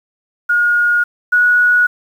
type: tone pair in turn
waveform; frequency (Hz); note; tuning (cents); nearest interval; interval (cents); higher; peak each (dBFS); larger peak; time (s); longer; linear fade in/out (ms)
sine; 1434 / 1461.6; F6 / F#6; +45 / -22; unison; 33; second; -10 / -8; second; 0.49-1.04 / 1.32-1.87; neither; 10
effects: 7-bit